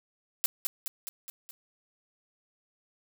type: noise with echo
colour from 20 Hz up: blue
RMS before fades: -26 dBFS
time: 0.44-0.46 s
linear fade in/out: 0 ms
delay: 210 ms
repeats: 5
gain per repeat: -4 dB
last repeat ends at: 1.51 s
effects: none